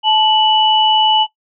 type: tone pair together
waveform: sine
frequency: 868.7 / 2960 Hz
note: A5 / F#7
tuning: -22 / 0 cents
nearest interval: octave + major sixth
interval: 2122 cents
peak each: -12 dBFS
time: 0.03-1.27 s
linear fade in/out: 50 ms
effects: noise-tail reverb RT60 0.1 s tail -17 dB re dry